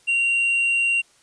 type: tone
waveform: triangle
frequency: 2759 Hz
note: F7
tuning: 22 cents flat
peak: -16 dBFS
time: 0.07-1.02 s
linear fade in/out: 20 ms
effects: white hiss -57 dBFS RMS until 1.22 s + resampled to 22050 Hz